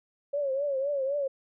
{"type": "tone with vibrato", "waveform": "sine", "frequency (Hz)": 554.4, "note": "C#5", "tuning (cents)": 0, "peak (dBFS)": -26, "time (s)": [0.33, 1.28], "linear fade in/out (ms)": 10, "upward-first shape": "triangle", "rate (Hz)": 3.9, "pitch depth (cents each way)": 110, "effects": []}